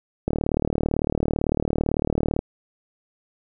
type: click train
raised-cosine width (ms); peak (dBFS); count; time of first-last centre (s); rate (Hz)
2; -8; 81; 0.28-2.391; 37.9
effects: none